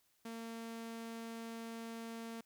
sawtooth tone, 228.4 Hz, A#3, 35 cents flat, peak -40 dBFS, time 0.25-2.41 s, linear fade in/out 5 ms, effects white hiss -75 dBFS RMS until 2.45 s

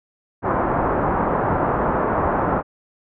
white low-pass noise, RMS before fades -20 dBFS, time 0.42-2.63 s, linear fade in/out 50 ms, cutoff 1200 Hz, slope 24 dB/octave, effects low-pass 2000 Hz 12 dB/octave

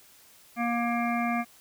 harmonic tone, 236.3 Hz, A#3, 24 cents sharp, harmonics 1 / 3 / 5 / 7 / 9 / 10, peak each -28 / -30 / -34 / -39 / -36 / -38 dBFS, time 0.56-1.45 s, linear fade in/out 50 ms, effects white hiss -56 dBFS RMS until 1.6 s

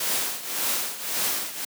white noise with tremolo, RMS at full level -24 dBFS, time 0-1.65 s, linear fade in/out 5 ms, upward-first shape triangle, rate 1.8 Hz, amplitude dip 80%, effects high-pass 200 Hz 12 dB/octave

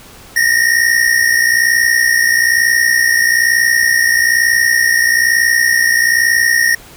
square tone pair together, 1826 / 1887.1 Hz, A#6 / A#6, -36 / +21 cents, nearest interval minor second, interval 57 cents, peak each -13 dBFS, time 0.36-6.75 s, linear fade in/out 5 ms, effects pink hiss -38 dBFS RMS until 6.96 s

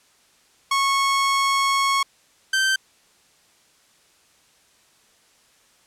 sawtooth tone pair in turn, 1099 / 1554.8 Hz, C#6 / G6, -15 / -15 cents, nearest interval tritone, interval 600 cents, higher second, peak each -14 dBFS, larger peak neither, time 0.71-2.03 / 2.53-2.76 s, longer first, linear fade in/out 5 ms, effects white hiss -58 dBFS RMS until 5.86 s + low-pass 9000 Hz 12 dB/octave

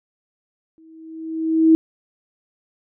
sine tone with exponential growth, 321.6 Hz, E4, 43 cents flat, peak -7 dBFS, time 0.78-1.75 s, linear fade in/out 0 ms, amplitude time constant 210 ms, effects none

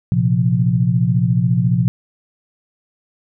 sine chord, Bb suspended second, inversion none, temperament equal, 116.54 / 130.81 / 174.61 Hz, Bb2 / C3 / F3, 0 / 0 / 0 cents, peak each -17 dBFS, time 0.12-1.88 s, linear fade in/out 0 ms, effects none

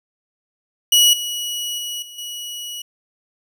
sawtooth tone with level steps, 2920 Hz, F#7, 24 cents flat, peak -7 / -20 / -22 / -33 / -25 dBFS, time 0.92-2.82 s, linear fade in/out 5 ms, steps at 1.13 / 1.78 / 2.02 / 2.18 s, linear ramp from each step 5 ms, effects none

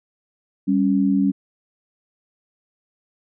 sine tone pair together, 196 / 277.2 Hz, G3 / C#4, 0 / 0 cents, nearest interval tritone, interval 600 cents, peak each -18 dBFS, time 0.67-1.32 s, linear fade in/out 20 ms, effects none

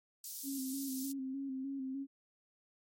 white high-pass noise, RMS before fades -44 dBFS, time 0.24-1.12 s, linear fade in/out 2 ms, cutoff 4700 Hz, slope 24 dB/octave
sine tone with vibrato, 268.8 Hz, C4, 47 cents sharp, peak -37 dBFS, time 0.43-2.07 s, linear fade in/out 50 ms, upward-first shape square, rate 3.3 Hz, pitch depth 37 cents each way
effects MP3 64 kbps

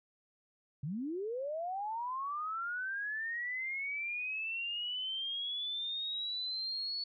sine linear sweep, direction up, 129 to 4435 Hz, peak -35 dBFS, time 0.83-7.04 s, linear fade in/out 5 ms, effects none

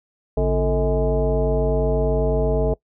sine tone with frequency modulation, 246.9 Hz, B3, in tune, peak -16 dBFS, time 0.37-2.74 s, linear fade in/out 5 ms, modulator 194 Hz, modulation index 2, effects noise-tail reverb RT60 0.1 s tail -22 dB re dry

